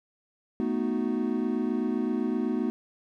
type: chord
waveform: triangle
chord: B dominant seventh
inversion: third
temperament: equal with one note detuned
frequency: 220 / 247.8 / 311.1 / 370 Hz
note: A3 / B3 / D#4 / F#4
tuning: 0 / +6 / 0 / 0 cents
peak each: -29 / -27 / -30 / -31 dBFS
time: 0.6-2.7 s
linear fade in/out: 0 ms
effects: none